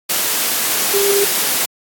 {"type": "tone in noise", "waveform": "sine", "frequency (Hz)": 400.4, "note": "G4", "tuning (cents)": 37, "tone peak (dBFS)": -14, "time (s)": [0.93, 1.25], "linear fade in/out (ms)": 10, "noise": "white", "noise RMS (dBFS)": -17, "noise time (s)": [0.09, 1.66], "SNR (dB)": 0, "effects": ["high-pass 200 Hz 12 dB/octave", "AAC 64 kbps"]}